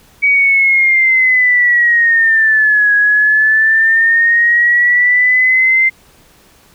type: linear two-way sweep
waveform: sine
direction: down then up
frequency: 2272 to 1661.2 to 2088 Hz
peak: -7 dBFS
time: 0.22-5.9 s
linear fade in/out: 20 ms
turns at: 2.94 s
effects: pink hiss -47 dBFS RMS until 6.74 s